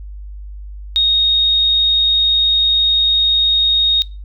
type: tone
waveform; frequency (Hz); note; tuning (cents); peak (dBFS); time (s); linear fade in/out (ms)
sine; 3729; A#7; 0; -10; 0.96-4.02; 0
effects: noise-tail reverb RT60 0.3 s tail -23 dB re dry + added 50 Hz sine -28 dBFS peak until 4.24 s